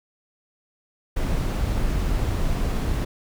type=noise; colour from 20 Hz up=brown; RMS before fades=-23 dBFS; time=1.16-3.05 s; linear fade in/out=10 ms; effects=none